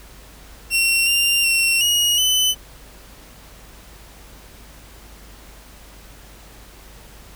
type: tone with pitch steps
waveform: sawtooth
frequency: 2729 / 2784 / 2724 / 2886 / 3020 Hz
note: F7 / F7 / F7 / F#7 / F#7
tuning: -41 / -6 / -44 / -44 / +35 cents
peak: -12 dBFS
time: 0.7-2.55 s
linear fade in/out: 50 ms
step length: 370 ms
effects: added 50 Hz sine -44 dBFS peak until 7.35 s + pink hiss -45 dBFS RMS until 7.35 s